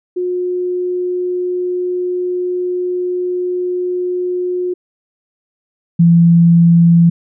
sine tone pair in turn, 360.3 / 169.35 Hz, F#4 / E3, -46 / +47 cents, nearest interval octave + minor second, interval 1307 cents, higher first, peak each -15 / -5 dBFS, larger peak second, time 0.16-4.74 / 5.99-7.1 s, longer first, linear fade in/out 10 ms, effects none

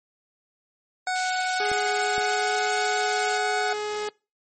25% pulse tone, 740 Hz, F#5, in tune, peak -20 dBFS, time 1.07-3.73 s, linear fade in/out 2 ms
white high-pass noise, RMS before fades -32 dBFS, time 1.15-3.39 s, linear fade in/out 10 ms, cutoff 2100 Hz, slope 48 dB/octave
sawtooth tone with pitch glide, 415.3 to 420.6 Hz, G#4 to G#4, 0 to +22 cents, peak -23 dBFS, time 1.6-4.09 s, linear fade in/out 2 ms, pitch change +22 cents, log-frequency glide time 1.97-2.58 s
clicks, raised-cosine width 2 ms, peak -23 dBFS, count 2, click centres 1.716 / 2.181 s
effects noise-tail reverb RT60 0.3 s tail -24 dB re dry + MP3 32 kbps

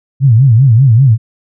sine tone with vibrato, 123.47 Hz, B2, in tune, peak -3 dBFS, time 0.2-1.18 s, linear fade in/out 50 ms, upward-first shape sine, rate 5.1 Hz, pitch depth 220 cents each way, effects none

